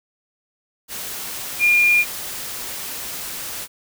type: tone in noise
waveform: sine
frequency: 2413 Hz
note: D7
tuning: 46 cents sharp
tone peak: -12 dBFS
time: 1.59-2.05 s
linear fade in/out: 50 ms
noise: white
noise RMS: -30 dBFS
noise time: 0.88-3.68 s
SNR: +15 dB
effects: none